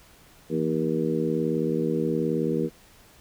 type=harmonic tone with a mistuned harmonic; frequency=78.8 Hz; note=D#2; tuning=23 cents sharp; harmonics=2 / 3 / 4 / 5 / 6; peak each=-29 / -29 / -29 / -29 / -29 dBFS; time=0.49-2.7 s; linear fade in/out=50 ms; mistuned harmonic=2; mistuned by=+77 cents; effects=pink hiss -54 dBFS RMS until 3.2 s